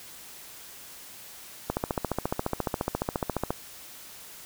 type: click train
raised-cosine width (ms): 1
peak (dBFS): -12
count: 27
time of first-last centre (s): 1.7-3.506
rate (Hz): 14.4
effects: white hiss -46 dBFS RMS until 4.45 s